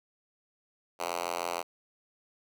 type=tone with high-pass filter; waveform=5% pulse; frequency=86.4 Hz; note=F2; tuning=18 cents flat; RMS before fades=-34 dBFS; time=0.99-1.63 s; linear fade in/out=20 ms; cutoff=610 Hz; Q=1; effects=none